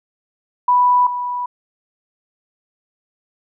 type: tone pair in turn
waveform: sine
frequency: 987 / 982.3 Hz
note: B5 / B5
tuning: -1 / -10 cents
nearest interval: unison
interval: 9 cents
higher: first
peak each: -10 / -20 dBFS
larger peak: first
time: 0.68-1.07 / 1.07-1.46 s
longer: neither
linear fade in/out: 5 ms
effects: none